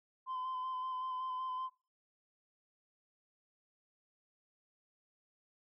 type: tone with vibrato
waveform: sine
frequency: 1027 Hz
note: C6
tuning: 33 cents flat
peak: -35 dBFS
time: 0.26-1.7 s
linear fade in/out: 50 ms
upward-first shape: square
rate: 5.3 Hz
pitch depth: 17 cents each way
effects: noise-tail reverb RT60 0.3 s tail -20 dB re dry + tanh soft clip ceiling -35 dBFS